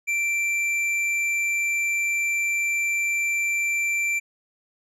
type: tone with hard clipping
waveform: sine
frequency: 2349 Hz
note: D7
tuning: in tune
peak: -23 dBFS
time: 0.07-4.2 s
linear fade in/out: 20 ms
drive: 7 dB
effects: none